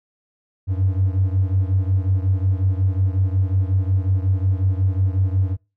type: beating tone pair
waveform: triangle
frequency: 93 / 98.5 Hz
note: F#2 / G2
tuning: +9 / +9 cents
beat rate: 5.5 Hz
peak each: -15 / -18 dBFS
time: 0.67-5.57 s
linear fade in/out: 50 ms
effects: noise-tail reverb RT60 0.3 s tail -26 dB re dry + tanh soft clip ceiling -10 dBFS

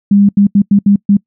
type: tone bursts at uneven times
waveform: sine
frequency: 201.3 Hz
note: G3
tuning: 46 cents sharp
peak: -4 dBFS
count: 6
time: 0.11-0.29 / 0.37-0.47 / 0.55-0.62 / 0.71-0.79 / 0.86-0.96 / 1.09-1.17 s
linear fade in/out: 5 ms
effects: noise-tail reverb RT60 0.1 s tail -25 dB re dry

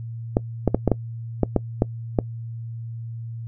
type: clicks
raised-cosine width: 2 ms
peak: -3 dBFS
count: 9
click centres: 0.369 / 0.677 / 0.746 / 0.877 / 0.917 / 1.433 / 1.563 / 1.821 / 2.188 s
effects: noise-tail reverb RT60 0.1 s tail -22 dB re dry + added 115 Hz sine -30 dBFS peak until 3.47 s

